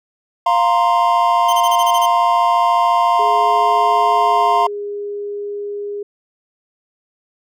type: chord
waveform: triangle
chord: F suspended fourth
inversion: none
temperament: equal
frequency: 698.5 / 932.3 / 1046.5 Hz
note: F5 / Bb5 / C6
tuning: 0 / 0 / 0 cents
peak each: -14 dBFS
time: 0.46-4.67 s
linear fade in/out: 5 ms
type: tone bursts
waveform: sawtooth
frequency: 3109 Hz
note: G7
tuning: 15 cents flat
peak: -18 dBFS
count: 8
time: 1.48-2.063 s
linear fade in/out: 10 ms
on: 51 ms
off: 25 ms
type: tone with pitch glide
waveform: sine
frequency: 420 to 409 Hz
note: G#4 to G#4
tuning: +19 to -26 cents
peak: -22 dBFS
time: 3.19-6.03 s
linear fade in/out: 5 ms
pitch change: -45 cents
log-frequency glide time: 4.19-4.83 s
effects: none